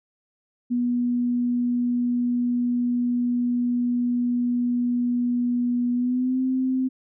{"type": "tone with pitch glide", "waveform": "sine", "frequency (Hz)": [243.3, 259.3], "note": ["B3", "C4"], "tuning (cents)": [-26, -15], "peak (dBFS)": -20, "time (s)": [0.7, 6.89], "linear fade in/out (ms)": 20, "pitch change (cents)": 111, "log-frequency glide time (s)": [5.93, 6.4], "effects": []}